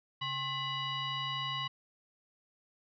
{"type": "tone with frequency modulation", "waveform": "sine", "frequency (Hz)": 2000, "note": "B6", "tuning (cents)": 21, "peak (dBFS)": -33, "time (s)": [0.21, 1.68], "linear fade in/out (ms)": 10, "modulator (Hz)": 932, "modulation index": 1.8, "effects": []}